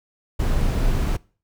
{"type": "noise", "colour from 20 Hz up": "brown", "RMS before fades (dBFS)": -20, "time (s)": [0.39, 1.17], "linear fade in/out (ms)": 10, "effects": ["noise-tail reverb RT60 0.4 s tail -23 dB re dry"]}